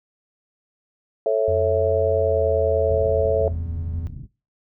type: chord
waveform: sine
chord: A major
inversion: none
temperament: just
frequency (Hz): 440 / 550 / 660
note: A4 / C#5 / E5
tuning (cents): 0 / -14 / +2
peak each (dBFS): -21 / -21 / -21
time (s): 1.26-3.48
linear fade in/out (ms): 2
type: tone with pitch glide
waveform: triangle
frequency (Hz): 87.9 to 83.35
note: F2 to E2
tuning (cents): +12 to +20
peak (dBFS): -23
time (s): 1.48-4.07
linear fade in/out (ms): 0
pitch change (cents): -92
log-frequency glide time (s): 2.19-2.42
type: low-pass noise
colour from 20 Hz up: white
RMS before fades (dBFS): -35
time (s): 2.88-4.27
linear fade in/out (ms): 20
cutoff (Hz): 170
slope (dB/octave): 24
effects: noise-tail reverb RT60 0.3 s tail -21 dB re dry